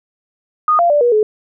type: tone with pitch steps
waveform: sine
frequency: 1234 / 690 / 587 / 481.6 / 427.5 Hz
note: D#6 / F5 / D5 / B4 / A4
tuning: -15 / -21 / -1 / -44 / -50 cents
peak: -9 dBFS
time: 0.68-1.23 s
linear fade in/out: 2 ms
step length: 110 ms
effects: none